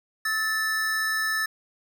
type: tone pair together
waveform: square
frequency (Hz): 1294.2 / 1761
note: E6 / A6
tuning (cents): -32 / +1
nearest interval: perfect fourth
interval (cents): 533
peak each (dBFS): -33 / -25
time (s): 0.25-1.46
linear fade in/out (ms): 5
effects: none